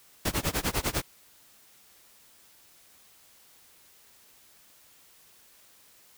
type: noise with tremolo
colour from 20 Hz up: pink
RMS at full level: -26 dBFS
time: 0.25-1.02 s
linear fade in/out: 5 ms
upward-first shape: sine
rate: 10 Hz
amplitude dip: 95%
effects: white hiss -58 dBFS RMS until 6.17 s